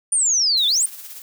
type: exponential two-way sweep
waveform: sine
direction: down then up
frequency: 9470 to 3423 to 9470 Hz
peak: -15 dBFS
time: 0.12-0.86 s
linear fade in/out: 5 ms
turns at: 0.67 s
type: noise with tremolo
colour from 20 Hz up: blue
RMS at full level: -35 dBFS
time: 0.57-1.22 s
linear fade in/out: 2 ms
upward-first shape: sine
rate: 17 Hz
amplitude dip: 45%
effects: none